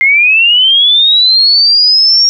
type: linear sweep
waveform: sine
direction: up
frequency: 2093 to 5610 Hz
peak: -4 dBFS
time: 0.01-2.29 s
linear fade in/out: 0 ms
effects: none